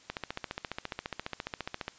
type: click train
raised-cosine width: 0.3 ms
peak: -18 dBFS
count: 27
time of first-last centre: 0.1-1.881 s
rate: 14.6 Hz
effects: white hiss -57 dBFS RMS until 1.98 s + resampled to 16000 Hz